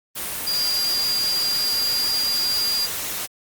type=tone in noise; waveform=sine; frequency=4798 Hz; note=D8; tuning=36 cents sharp; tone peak=-20 dBFS; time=0.46-2.87 s; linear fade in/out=20 ms; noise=white; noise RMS=-28 dBFS; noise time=0.15-3.27 s; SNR=+5 dB; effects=Opus 32 kbps